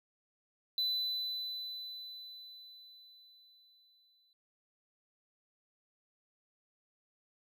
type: tone with exponential decay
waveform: triangle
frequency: 4000 Hz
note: B7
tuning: 21 cents sharp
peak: -28 dBFS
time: 0.78-4.33 s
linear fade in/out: 1 ms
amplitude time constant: 770 ms
effects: none